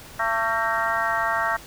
harmonic tone with a mistuned harmonic, 225.1 Hz, A3, 40 cents sharp, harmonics 3 / 4 / 5 / 6 / 7 / 8, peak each -28 / -28 / -28 / -28 / -28 / -28 dBFS, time 0.19-1.57 s, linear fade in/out 10 ms, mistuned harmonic 8, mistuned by +65 cents, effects pink hiss -43 dBFS RMS until 1.66 s

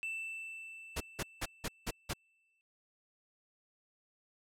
triangle tone with exponential decay, 2659 Hz, E7, 14 cents sharp, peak -34 dBFS, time 0.03-2.61 s, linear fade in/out 0 ms, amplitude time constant 560 ms
pink noise bursts, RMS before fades -36 dBFS, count 6, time 0.96-2.136 s, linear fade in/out 10 ms, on 46 ms, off 180 ms
effects low-pass 12000 Hz 12 dB/octave

